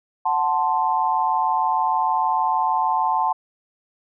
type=chord; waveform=sine; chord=F# diminished; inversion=none; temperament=equal; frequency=740 / 880 / 1046.5 Hz; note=F#5 / A5 / C6; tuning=0 / 0 / 0 cents; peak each=-24 / -20 / -23 dBFS; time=0.25-3.33 s; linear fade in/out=10 ms; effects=none